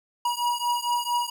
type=beating tone pair; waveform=square; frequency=960 / 964.4 Hz; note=B5 / B5; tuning=-49 / -41 cents; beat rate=4.4 Hz; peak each=-27 / -28 dBFS; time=0.25-1.3 s; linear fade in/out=5 ms; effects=none